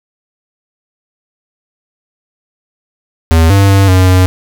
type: tone with pitch steps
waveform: square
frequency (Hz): 81.5 / 98.7 / 97.9 / 92.7 / 92.2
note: E2 / G2 / G2 / F#2 / F#2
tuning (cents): -19 / +12 / -2 / +4 / -6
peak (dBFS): -5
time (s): 3.31-4.26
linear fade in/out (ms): 0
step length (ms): 190
effects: none